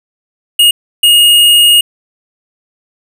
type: tone bursts at uneven times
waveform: square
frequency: 2862 Hz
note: F7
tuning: 42 cents sharp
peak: -4 dBFS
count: 2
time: 0.59-0.71 / 1.03-1.81 s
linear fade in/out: 5 ms
effects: none